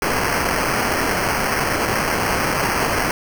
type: noise with sample-and-hold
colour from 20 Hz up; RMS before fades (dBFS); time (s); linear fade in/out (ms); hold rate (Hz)
violet; -20; 0.02-3.11; 2; 3675
effects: none